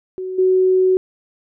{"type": "tone with level steps", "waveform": "sine", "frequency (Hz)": 372.8, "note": "F#4", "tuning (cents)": 13, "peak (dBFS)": [-23, -11], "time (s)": [0.18, 0.97], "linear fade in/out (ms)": 0, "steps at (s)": 0.38, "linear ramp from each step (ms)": 10, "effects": []}